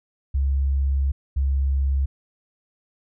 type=tone pair in turn; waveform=sine; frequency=68.4 / 68.16 Hz; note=C#2 / C#2; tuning=-23 / -29 cents; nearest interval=unison; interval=6 cents; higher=first; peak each=-18 dBFS; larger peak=neither; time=0.34-1.12 / 1.36-2.06 s; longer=first; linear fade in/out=10 ms; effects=none